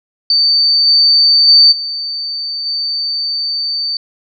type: tone with level steps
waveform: sine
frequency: 4576 Hz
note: D8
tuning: 46 cents flat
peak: -8 / -6 / -3 / -18 / -15 dBFS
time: 0.3-3.97 s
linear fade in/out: 2 ms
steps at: 0.86 / 1.47 / 1.71 / 2.65 s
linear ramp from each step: 20 ms
effects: none